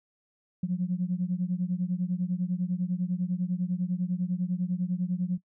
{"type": "beating tone pair", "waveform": "sine", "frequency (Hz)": [175.8, 185.8], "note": ["F3", "F#3"], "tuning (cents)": [12, 7], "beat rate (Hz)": 10, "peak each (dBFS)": [-28, -29], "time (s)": [0.63, 5.38], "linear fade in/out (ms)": 5, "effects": ["noise-tail reverb RT60 0.1 s tail -20 dB re dry", "tanh soft clip ceiling -18 dBFS"]}